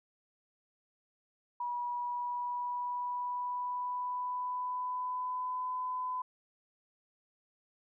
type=tone with pitch glide; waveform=sine; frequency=969 to 1008.4 Hz; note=B5 to B5; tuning=-33 to +36 cents; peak=-33 dBFS; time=1.6-6.22 s; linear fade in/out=5 ms; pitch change=+69 cents; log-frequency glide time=1.83-5.71 s; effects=none